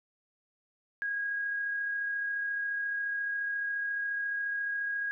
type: tone with amplitude modulation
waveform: sine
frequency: 1641 Hz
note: G#6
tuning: 21 cents flat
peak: -29 dBFS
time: 1.02-5.11 s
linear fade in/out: 0 ms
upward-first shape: sine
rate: 34.3 Hz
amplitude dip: 25%
effects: none